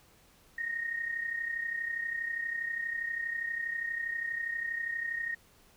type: tone pair together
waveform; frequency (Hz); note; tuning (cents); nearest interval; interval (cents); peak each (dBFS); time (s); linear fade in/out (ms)
sine; 1854 / 1886.4; A#6 / A#6; -10 / +20; unison; 30; -33 / -39; 0.58-5.35; 5
effects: pink hiss -62 dBFS RMS until 5.76 s